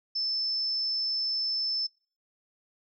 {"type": "tone", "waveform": "sine", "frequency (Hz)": 5274, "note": "E8", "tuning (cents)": 0, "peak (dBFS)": -27, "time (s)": [0.15, 1.87], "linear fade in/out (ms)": 10, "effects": ["noise-tail reverb RT60 0.4 s tail -24 dB re dry"]}